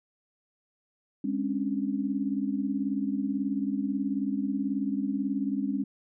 sine tone cluster, 204.5 / 268.3 / 286.7 Hz, G#3 / C4 / D4, -26 / +44 / -42 cents, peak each -31 / -30 / -32 dBFS, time 1.24-5.84 s, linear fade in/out 5 ms, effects none

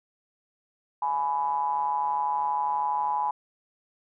triangle ring-modulated tone, 76.2 Hz, D#2, 36 cents flat, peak -19 dBFS, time 1.02-3.31 s, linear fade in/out 5 ms, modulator 916 Hz, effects none

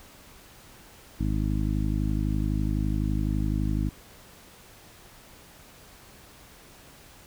harmonic tone, 51.91 Hz, G#1, in tune, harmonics 1 / 2 / 3 / 4 / 5 / 6, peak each -27 / -30 / -32 / -33 / -34 / -35 dBFS, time 1.19-3.9 s, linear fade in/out 20 ms, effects pink hiss -51 dBFS RMS until 7.26 s

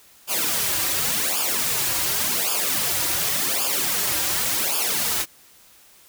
white noise with flanger, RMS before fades -23 dBFS, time 0.27-5.26 s, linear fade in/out 50 ms, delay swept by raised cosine 0.5 to 4.7 ms, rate 0.89 Hz, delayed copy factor -0.85, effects white hiss -52 dBFS RMS until 6.08 s

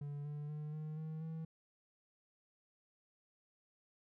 triangle tone with pitch steps, 144.3 / 147.5 / 150.78 / 154.12 / 157.54 / 161.04 Hz, D3 / D3 / D3 / D#3 / D#3 / E3, -30 / +8 / +46 / -16 / +22 / -40 cents, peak -39 dBFS, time 0.01-1.45 s, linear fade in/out 5 ms, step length 240 ms, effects none

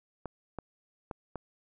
clicks, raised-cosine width 1 ms, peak -23 dBFS, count 4, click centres 0.257 / 0.587 / 1.112 / 1.357 s, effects none

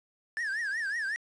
triangle tone with vibrato, 1721 Hz, A6, 39 cents flat, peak -28 dBFS, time 0.37-1.16 s, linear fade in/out 0 ms, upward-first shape triangle, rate 5.4 Hz, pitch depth 200 cents each way, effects resampled to 22050 Hz + 9-bit

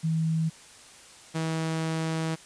sine / sawtooth tone pair in turn, 161.1 / 161.1 Hz, E3 / E3, -39 / -39 cents, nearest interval unison, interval 0 cents, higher neither, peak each -23 / -23 dBFS, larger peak neither, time 0.03-0.5 / 1.34-2.36 s, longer second, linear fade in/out 20 ms, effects white hiss -50 dBFS RMS until 2.45 s + resampled to 22050 Hz

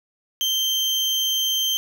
35% pulse tone, 3136 Hz, G7, in tune, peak -18 dBFS, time 0.41-1.77 s, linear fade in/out 0 ms, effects none

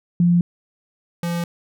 sine / square tone pair in turn, 173.9 / 171.51 Hz, F3 / F3, -7 / -31 cents, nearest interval unison, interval 24 cents, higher first, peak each -12 / -22 dBFS, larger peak first, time 0.2-0.41 / 1.23-1.44 s, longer neither, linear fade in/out 2 ms, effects none

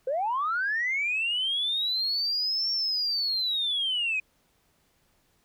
sine linear two-way sweep, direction up then down, 493.9 to 5500 to 2469 Hz, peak -24 dBFS, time 0.07-4.2 s, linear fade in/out 5 ms, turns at 2.71 s, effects tanh soft clip ceiling -20 dBFS + pink hiss -68 dBFS RMS until 5.44 s

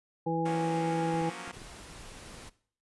harmonic tone, 164.81 Hz, E3, in tune, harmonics 1 / 2 / 3 / 5, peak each -33 / -33 / -33 / -33 dBFS, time 0.26-1.3 s, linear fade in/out 10 ms
5% pulse chord, Gb major seventh, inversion third, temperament equal, 174.61 / 185 / 233.1 / 277.2 Hz, F3 / Gb3 / Bb3 / Db4, 0 / 0 / 0 / 0 cents, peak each -34 dBFS, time 0.45-1.52 s, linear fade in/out 10 ms
clicks, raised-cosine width 3 ms, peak -35 dBFS, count 6, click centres 1.142 / 1.216 / 1.478 / 1.571 / 1.618 / 2.344 s
pink noise, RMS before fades -47 dBFS, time 1.52-2.5 s, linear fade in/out 20 ms
effects noise-tail reverb RT60 0.5 s tail -18 dB re dry + resampled to 24000 Hz

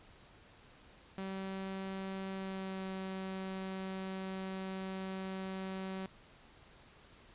sawtooth tone with pitch glide, 191.9 to 190.02 Hz, G3 to F#3, -37 to +46 cents, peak -35 dBFS, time 1.18-6.06 s, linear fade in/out 0 ms, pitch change -17 cents, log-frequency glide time 2.31-2.89 s, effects pink hiss -60 dBFS RMS until 7.34 s + resampled to 8000 Hz

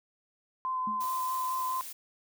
sine tone with vibrato, 1029 Hz, C6, 29 cents flat, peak -29 dBFS, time 0.65-1.81 s, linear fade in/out 0 ms, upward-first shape sine, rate 4.7 Hz, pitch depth 14 cents each way
sine tone with exponential decay, 214.4 Hz, A3, 45 cents flat, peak -34 dBFS, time 0.87-1.1 s, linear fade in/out 5 ms, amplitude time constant 50 ms
blue noise, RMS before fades -42 dBFS, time 1-1.93 s, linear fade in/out 10 ms
effects none

